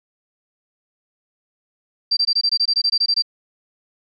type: tone bursts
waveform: sine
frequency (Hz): 4700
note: D8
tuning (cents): +1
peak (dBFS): -14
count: 14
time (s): 2.11-3.223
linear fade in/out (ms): 10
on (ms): 60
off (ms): 21
effects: none